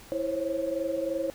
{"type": "tone cluster", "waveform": "sine", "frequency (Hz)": [328.8, 527, 550], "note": ["E4", "C5", "C#5"], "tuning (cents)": [-4, 12, -14], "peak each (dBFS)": [-33, -32, -30], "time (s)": [0.12, 1.3], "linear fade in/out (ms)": 0, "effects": ["pink hiss -50 dBFS RMS until 1.34 s"]}